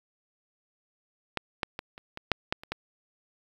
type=clicks; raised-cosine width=0.3 ms; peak=-12 / -11 / -18 / -28 / -22 / -6 / -10 / -27 / -15 dBFS; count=9; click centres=1.373 / 1.632 / 1.791 / 1.979 / 2.174 / 2.317 / 2.525 / 2.635 / 2.72 s; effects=8-bit